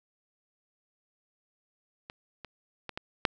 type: clicks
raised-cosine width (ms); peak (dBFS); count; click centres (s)
0.3; -25 / -26 / -21 / -19 / -6; 5; 2.099 / 2.447 / 2.893 / 2.975 / 3.252
effects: none